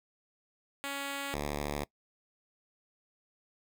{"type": "tone pair in turn", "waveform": "5% pulse", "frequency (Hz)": [279.2, 72.97], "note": ["C#4", "D2"], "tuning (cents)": [13, -11], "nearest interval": "octave + major seventh", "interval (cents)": 2324, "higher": "first", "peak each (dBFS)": [-24, -22], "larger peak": "second", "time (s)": [[0.84, 1.34], [1.34, 1.84]], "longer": "neither", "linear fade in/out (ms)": 0, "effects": ["noise-tail reverb RT60 0.1 s tail -22 dB re dry"]}